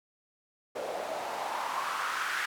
white noise with band-pass filter sweep, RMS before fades -34 dBFS, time 0.75-2.46 s, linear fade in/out 10 ms, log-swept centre 520 to 1600 Hz, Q 3.3, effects none

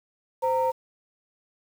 sine tone pair together, 518 / 923 Hz, C5 / A#5, -17 / -17 cents, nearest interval minor seventh, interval 1000 cents, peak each -23 dBFS, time 0.42-0.72 s, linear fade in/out 20 ms, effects tanh soft clip ceiling -15 dBFS + 8-bit

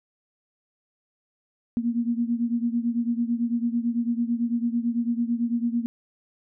sine beating tone pair, 233.1 / 242.1 Hz, A#3 / B3, 0 / -34 cents, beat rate 9 Hz, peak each -24 / -27 dBFS, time 1.77-5.86 s, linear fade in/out 0 ms, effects none

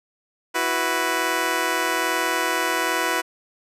10% pulse chord, E suspended second, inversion none, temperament just, 329.6 / 370.8 / 494.4 Hz, E4 / F#4 / B4, 0 / +4 / +2 cents, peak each -18 dBFS, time 0.54-3.22 s, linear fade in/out 20 ms, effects resampled to 32000 Hz

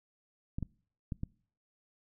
clicks, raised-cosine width 5 ms, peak -23 dBFS, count 4, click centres 0.585 / 0.627 / 1.122 / 1.234 s, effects noise-tail reverb RT60 0.5 s tail -24 dB re dry

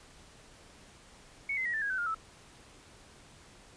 sine tone with pitch steps, 2217 / 2057 / 1907.8 / 1769.8 / 1641.8 / 1523 / 1412.9 / 1310.6 Hz, C#7 / C7 / A#6 / A6 / G#6 / F#6 / F6 / E6, 0 / -30 / +40 / +10 / -20 / +50 / +20 / -10 cents, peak -30 dBFS, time 1.49-2.146 s, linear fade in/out 5 ms, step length 82 ms, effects pink hiss -56 dBFS RMS until 3.76 s + resampled to 22050 Hz

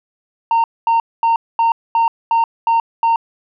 sine tone bursts, 918 Hz, A#5, 27 cents flat, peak -8 dBFS, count 8, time 0.51-3.16 s, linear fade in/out 2 ms, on 130 ms, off 230 ms, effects tanh soft clip ceiling -10 dBFS

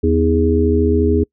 harmonic tone with a mistuned harmonic, 82.41 Hz, E2, in tune, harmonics 1 / 3 / 4 / 5, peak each -16 / -18 / -19 / -16 dBFS, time 0.03-1.24 s, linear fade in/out 10 ms, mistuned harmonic 4, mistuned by -62 cents, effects noise-tail reverb RT60 0.1 s tail -26 dB re dry

